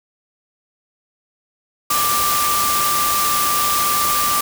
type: tone in noise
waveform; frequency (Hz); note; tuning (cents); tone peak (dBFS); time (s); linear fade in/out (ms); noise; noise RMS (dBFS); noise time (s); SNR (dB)
sine; 1180; D6; +8; -18; 1.9-4.41; 5; white; -20; 1.9-4.41; -1
effects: none